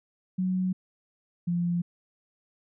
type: tone pair in turn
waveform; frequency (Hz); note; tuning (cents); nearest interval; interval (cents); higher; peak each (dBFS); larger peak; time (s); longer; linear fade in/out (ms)
sine; 185 / 173.56; F#3 / F3; 0 / -10; minor second; 110; first; -24; neither; 0.38-0.73 / 1.47-1.82; neither; 10
effects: none